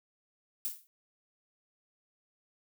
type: noise with exponential decay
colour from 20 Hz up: violet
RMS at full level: -31 dBFS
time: 0.65-0.87 s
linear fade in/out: 0 ms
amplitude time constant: 47 ms
effects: none